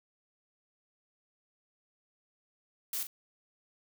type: noise with echo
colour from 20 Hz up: blue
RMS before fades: -35 dBFS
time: 2.93-3.03 s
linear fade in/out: 2 ms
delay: 40 ms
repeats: 1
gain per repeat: -8 dB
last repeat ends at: 3.07 s
effects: none